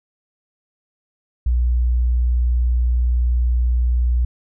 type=tone; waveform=sine; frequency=60.6 Hz; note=B1; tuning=32 cents flat; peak=-14 dBFS; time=1.46-4.25 s; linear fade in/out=5 ms; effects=none